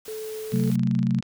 white noise, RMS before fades -43 dBFS, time 0.05-0.76 s, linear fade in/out 5 ms
sine tone, 435.2 Hz, A4, 19 cents flat, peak -31 dBFS, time 0.08-0.7 s, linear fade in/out 0 ms
click train, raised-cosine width 0.2 ms, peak -24 dBFS, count 19, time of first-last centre 0.52-1.226 s, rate 25.5 Hz
sine chord, F# diminished, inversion second, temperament equal with one note detuned, 130.81 / 185 / 223.2 Hz, C3 / F#3 / A3, 0 / 0 / +25 cents, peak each -24 dBFS, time 0.52-1.21 s, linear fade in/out 20 ms
effects none

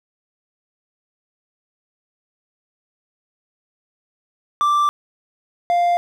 triangle tone pair in turn, 1174.7 / 698.5 Hz, D6 / F5, 0 / 0 cents, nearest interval major sixth, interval 900 cents, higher first, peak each -12 dBFS, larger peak neither, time 4.61-4.89 / 5.7-5.97 s, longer first, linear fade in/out 0 ms, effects none

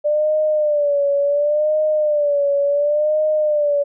sine tone with vibrato, 590 Hz, D5, 8 cents sharp, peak -14 dBFS, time 0.04-3.84 s, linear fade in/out 20 ms, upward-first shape sine, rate 0.7 Hz, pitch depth 76 cents each way, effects none

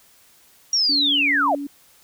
sine linear sweep, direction down, 5720 to 539 Hz, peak -16 dBFS, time 0.73-1.55 s, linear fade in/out 2 ms
sine tone, 284.2 Hz, C#4, 43 cents sharp, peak -26 dBFS, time 0.89-1.67 s, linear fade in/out 5 ms
effects white hiss -54 dBFS RMS until 2.03 s

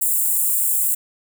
white high-pass noise, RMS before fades -19 dBFS, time 0.01-0.95 s, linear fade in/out 10 ms, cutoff 7300 Hz, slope 96 dB/octave, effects none

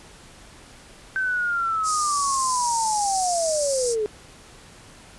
sine linear sweep, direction down, 1549 to 412.8 Hz, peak -21 dBFS, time 1.16-4.06 s, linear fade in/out 0 ms
white band-pass noise, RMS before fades -29 dBFS, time 1.83-3.96 s, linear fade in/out 50 ms, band 4900 to 9500 Hz, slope 48 dB/octave
effects pink hiss -47 dBFS RMS until 5.18 s + resampled to 24000 Hz

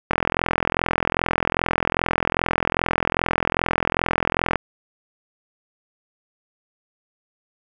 click train, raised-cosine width 0.5 ms, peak -3 dBFS, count 190, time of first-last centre 0.11-4.557 s, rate 42.5 Hz, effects none

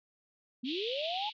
sine linear sweep, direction up, 233.1 to 874 Hz, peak -34 dBFS, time 0.63-1.3 s, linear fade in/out 10 ms
white band-pass noise, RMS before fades -39 dBFS, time 0.64-1.33 s, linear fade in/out 50 ms, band 2700 to 3800 Hz, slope 48 dB/octave
effects none

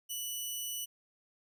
10% pulse tone, 2960 Hz, F#7, in tune, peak -28 dBFS, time 0.09-0.86 s, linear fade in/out 20 ms, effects none

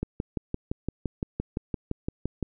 click train, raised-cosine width 3 ms, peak -15 dBFS, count 15, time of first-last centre 0.03-2.427 s, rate 5.84 Hz, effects none

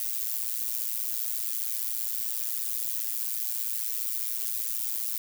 violet noise with amplitude modulation, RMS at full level -27 dBFS, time 0-5.18 s, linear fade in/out 2 ms, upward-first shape sine, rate 115 Hz, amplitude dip 90%, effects none

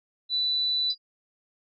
sine tone, 3976 Hz, B7, 11 cents sharp, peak -23 dBFS, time 0.29-0.95 s, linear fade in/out 50 ms
sine tone with exponential decay, 4850 Hz, D#8, 45 cents flat, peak -26 dBFS, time 0.9-0.98 s, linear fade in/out 5 ms, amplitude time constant 17 ms
effects none

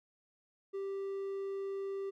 triangle tone, 392 Hz, G4, in tune, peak -34 dBFS, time 0.73-2.11 s, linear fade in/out 20 ms, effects none

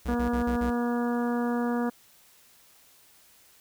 square tone bursts, 63.4 Hz, B1, 46 cents sharp, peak -31 dBFS, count 5, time 0.05-0.706 s, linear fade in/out 10 ms, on 100 ms, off 39 ms
harmonic tone, 239.7 Hz, A#3, 48 cents sharp, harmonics 1 / 2 / 3 / 4 / 5 / 6 / 7, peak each -26 / -32 / -36 / -38 / -40 / -42 / -43 dBFS, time 0.08-1.9 s, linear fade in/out 10 ms
effects white hiss -58 dBFS RMS until 3.6 s

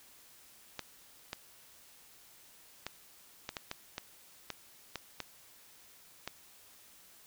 clicks, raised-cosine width 0.2 ms, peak -20 dBFS, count 11, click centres 0.793 / 1.331 / 2.866 / 3.491 / 3.568 / 3.714 / 3.981 / 4.503 / 4.957 / 5.203 / 6.276 s, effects white hiss -59 dBFS RMS until 7.26 s

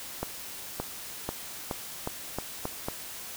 accelerating click train, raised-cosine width 1 ms, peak -16 dBFS, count 8, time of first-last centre 0.23-2.885 s, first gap 570 ms, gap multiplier 0.86, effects white hiss -41 dBFS RMS until 3.36 s

